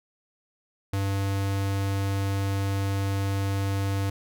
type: tone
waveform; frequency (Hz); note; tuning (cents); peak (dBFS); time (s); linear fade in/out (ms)
square; 98.3; G2; +5; -25; 0.93-4.1; 5
effects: none